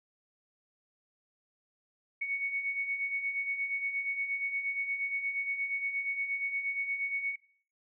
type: beating tone pair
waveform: sine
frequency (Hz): 2217 / 2225.5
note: C#7 / C#7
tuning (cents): 0 / +6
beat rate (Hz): 8.5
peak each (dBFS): -39 / -32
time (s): 2.21-7.36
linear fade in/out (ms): 10
effects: noise-tail reverb RT60 0.5 s tail -19 dB re dry